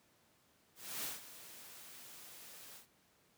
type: noise with ADSR envelope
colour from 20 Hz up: white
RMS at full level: -40 dBFS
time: 0.75-2.87 s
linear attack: 290 ms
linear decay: 160 ms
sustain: -14 dB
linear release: 110 ms
effects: pink hiss -71 dBFS RMS until 3.37 s + high-pass 100 Hz 12 dB/octave